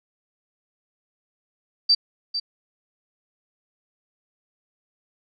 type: tone with echo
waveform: sine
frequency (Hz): 4658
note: D8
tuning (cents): -15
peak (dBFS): -13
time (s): 1.89-1.95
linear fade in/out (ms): 10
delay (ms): 450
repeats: 1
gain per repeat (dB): -10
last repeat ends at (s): 2.4
effects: none